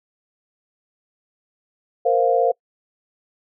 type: chord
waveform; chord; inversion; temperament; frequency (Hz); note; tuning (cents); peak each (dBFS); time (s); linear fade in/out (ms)
sine; Bb suspended second; none; equal; 466.2 / 523.3 / 698.5; Bb4 / C5 / F5; 0 / 0 / 0; -19; 2.05-2.52; 10
effects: noise-tail reverb RT60 0.1 s tail -26 dB re dry